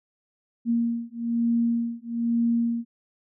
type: beating tone pair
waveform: sine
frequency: 233.1 / 234.2 Hz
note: A#3 / A#3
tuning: 0 / +8 cents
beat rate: 1.1 Hz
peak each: -25 dBFS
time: 0.65-2.85 s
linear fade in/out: 50 ms
effects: none